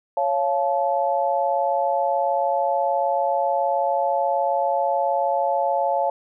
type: chord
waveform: sine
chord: Db augmented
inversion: none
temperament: just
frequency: 554.4 / 693 / 866.2 Hz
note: Db5 / F5 / A5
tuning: 0 / -14 / -27 cents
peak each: -23 dBFS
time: 0.17-6.1 s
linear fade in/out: 2 ms
effects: none